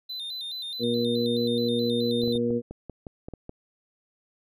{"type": "tone with vibrato", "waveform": "triangle", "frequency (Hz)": 3825, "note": "A#7", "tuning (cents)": 44, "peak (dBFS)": -31, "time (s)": [0.09, 2.38], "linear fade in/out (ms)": 10, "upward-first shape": "square", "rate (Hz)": 4.7, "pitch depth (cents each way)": 85}
{"type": "harmonic tone", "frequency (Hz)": 119.1, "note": "A#2", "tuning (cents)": 38, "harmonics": [1, 2, 3, 4], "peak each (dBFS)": [-35, -26, -33, -26], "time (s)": [0.79, 2.62], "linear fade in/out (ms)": 50}
{"type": "clicks", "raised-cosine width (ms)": 2, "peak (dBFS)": -24, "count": 10, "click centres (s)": [2.235, 2.278, 2.355, 2.506, 2.71, 2.897, 3.068, 3.285, 3.337, 3.494]}
{"effects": []}